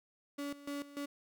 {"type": "tone with tremolo", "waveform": "35% pulse", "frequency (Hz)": 285.1, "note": "C#4", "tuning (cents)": 49, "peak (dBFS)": -36, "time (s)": [0.38, 1.06], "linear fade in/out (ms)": 10, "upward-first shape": "square", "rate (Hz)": 3.4, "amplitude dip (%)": 80, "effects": []}